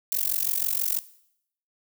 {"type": "noise with amplitude modulation", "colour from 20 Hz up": "violet", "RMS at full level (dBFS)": -22, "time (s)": [0.12, 0.99], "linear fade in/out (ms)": 0, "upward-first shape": "sine", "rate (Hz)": 46.2, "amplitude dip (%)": 100, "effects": ["noise-tail reverb RT60 0.7 s tail -17 dB re dry"]}